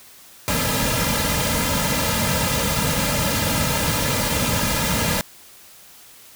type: noise with comb filter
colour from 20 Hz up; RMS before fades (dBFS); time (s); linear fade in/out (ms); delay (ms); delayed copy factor
pink; -21; 0.48-5.21; 0; 2.7; -1
effects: white hiss -46 dBFS RMS until 6.35 s